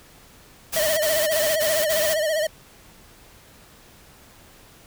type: noise bursts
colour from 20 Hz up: white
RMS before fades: -26 dBFS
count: 5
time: 0.72-2.148 s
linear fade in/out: 20 ms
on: 260 ms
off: 32 ms
type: tone with vibrato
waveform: square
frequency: 622.3 Hz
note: D#5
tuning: in tune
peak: -21 dBFS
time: 0.76-2.47 s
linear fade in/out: 5 ms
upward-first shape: sine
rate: 15 Hz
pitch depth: 81 cents each way
effects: pink hiss -50 dBFS RMS until 4.86 s